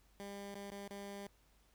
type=tone with dropouts; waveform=15% pulse; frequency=200 Hz; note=G3; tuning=35 cents sharp; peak=-39 dBFS; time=0.2-1.27 s; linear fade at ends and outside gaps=0 ms; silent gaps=0.545-0.554 / 0.701-0.717 / 0.876-0.907 s; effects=added 50 Hz sine -69 dBFS peak until 1.74 s + pink hiss -72 dBFS RMS until 1.74 s